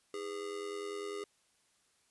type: tone with amplitude modulation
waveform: square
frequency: 408.1 Hz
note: G#4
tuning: 30 cents flat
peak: -36 dBFS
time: 0.14-1.24 s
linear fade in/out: 2 ms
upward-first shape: sine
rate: 90.1 Hz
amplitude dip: 70%
effects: white hiss -72 dBFS RMS until 2.1 s + resampled to 24000 Hz